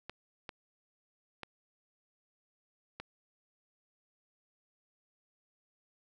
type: clicks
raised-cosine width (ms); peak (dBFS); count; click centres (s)
0.3; -25; 4; 0.096 / 0.492 / 1.433 / 3
effects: none